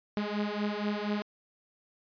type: beating tone pair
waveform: sawtooth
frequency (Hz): 205.9 / 210.1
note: G#3 / G#3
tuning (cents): -15 / +20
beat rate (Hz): 4.2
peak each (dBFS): -29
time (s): 0.17-1.22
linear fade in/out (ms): 0
effects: resampled to 11025 Hz